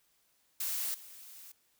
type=noise with level steps; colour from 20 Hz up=blue; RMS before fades=-35 / -51 dBFS; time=0.6-1.52 s; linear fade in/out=5 ms; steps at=0.94 s; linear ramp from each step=5 ms; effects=white hiss -72 dBFS RMS until 1.79 s